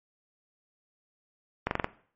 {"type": "slowing click train", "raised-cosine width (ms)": 0.5, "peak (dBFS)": -11, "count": 5, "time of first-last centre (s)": [1.67, 1.844], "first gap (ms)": 41, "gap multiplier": 1.04, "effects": ["noise-tail reverb RT60 0.5 s tail -17 dB re dry", "MP3 32 kbps"]}